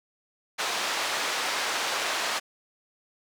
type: band-pass noise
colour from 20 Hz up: pink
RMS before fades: -29 dBFS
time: 0.58-2.4 s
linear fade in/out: 20 ms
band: 720 to 6200 Hz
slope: 12 dB/octave
effects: none